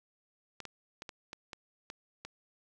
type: clicks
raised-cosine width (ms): 0.2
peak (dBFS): -25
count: 8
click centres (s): 0.603 / 0.653 / 1.021 / 1.092 / 1.331 / 1.532 / 1.901 / 2.25
effects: none